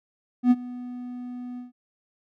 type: tone with ADSR envelope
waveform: triangle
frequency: 246.9 Hz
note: B3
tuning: in tune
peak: -10 dBFS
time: 0.43-1.72 s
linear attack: 80 ms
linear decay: 38 ms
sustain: -21 dB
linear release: 140 ms
effects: none